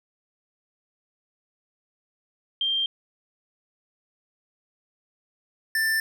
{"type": "tone pair in turn", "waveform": ["sine", "square"], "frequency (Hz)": [3176, 1776.3], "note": ["G7", "A6"], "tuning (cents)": [22, 16], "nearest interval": "minor seventh", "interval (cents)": 1006, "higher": "first", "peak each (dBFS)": -22, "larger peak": "neither", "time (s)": [[2.61, 2.86], [5.75, 6]], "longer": "neither", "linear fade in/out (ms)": 2, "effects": []}